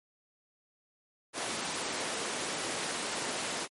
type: high-pass noise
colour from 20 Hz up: pink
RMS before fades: -35 dBFS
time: 1.33-3.68 s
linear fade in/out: 50 ms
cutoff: 300 Hz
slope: 12 dB/octave
effects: MP3 48 kbps